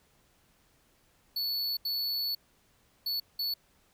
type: tone bursts at uneven times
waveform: square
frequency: 4435 Hz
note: C#8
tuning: in tune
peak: -30 dBFS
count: 4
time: 1.36-1.77 / 1.85-2.35 / 3.06-3.2 / 3.39-3.54 s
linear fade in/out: 5 ms
effects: pink hiss -67 dBFS RMS until 3.93 s